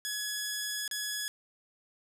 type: tone with dropouts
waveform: 10% pulse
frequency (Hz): 1686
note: G#6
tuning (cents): +26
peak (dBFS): -24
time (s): 0.05-1.28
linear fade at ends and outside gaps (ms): 0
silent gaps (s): 0.878-0.912
effects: 11-bit